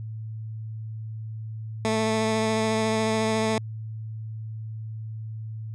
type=tone with vibrato; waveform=15% pulse; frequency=220 Hz; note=A3; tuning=in tune; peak=-16 dBFS; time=1.85-3.58 s; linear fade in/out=0 ms; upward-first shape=triangle; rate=14 Hz; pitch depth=16 cents each way; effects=added 110 Hz sine -32 dBFS peak until 5.74 s + resampled to 22050 Hz